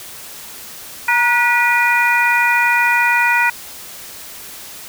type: harmonic tone with a mistuned harmonic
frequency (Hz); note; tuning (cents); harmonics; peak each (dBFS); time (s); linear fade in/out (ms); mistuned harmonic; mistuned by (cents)
486.3; B4; -27; 2 / 3 / 4 / 5; -17 / -17 / -17 / -17; 1.08-3.5; 5; 2; -54
effects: white hiss -34 dBFS RMS until 4.88 s